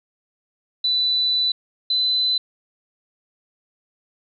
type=tone pair in turn; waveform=sine; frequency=3983 / 4020 Hz; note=B7 / B7; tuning=+14 / +30 cents; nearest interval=unison; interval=16 cents; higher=second; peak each=-17 dBFS; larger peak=neither; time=0.84-1.52 / 1.9-2.38 s; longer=first; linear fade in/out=5 ms; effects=none